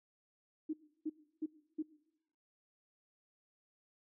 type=tone bursts; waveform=sine; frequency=311.1 Hz; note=D#4; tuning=in tune; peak=-34 dBFS; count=4; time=0.69-1.826 s; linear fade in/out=10 ms; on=44 ms; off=320 ms; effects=noise-tail reverb RT60 0.9 s tail -20 dB re dry